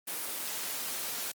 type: noise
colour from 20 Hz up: white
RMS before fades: -36 dBFS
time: 0.07-1.32 s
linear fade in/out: 10 ms
effects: high-pass 200 Hz 12 dB/octave + Opus 24 kbps